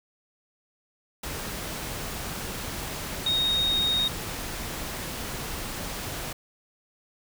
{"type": "tone in noise", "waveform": "sine", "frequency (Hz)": 3729, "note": "A#7", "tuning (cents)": 0, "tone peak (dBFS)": -22, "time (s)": [3.26, 4.08], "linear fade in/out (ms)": 5, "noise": "pink", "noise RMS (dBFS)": -34, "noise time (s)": [1.23, 6.33], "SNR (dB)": 9, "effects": []}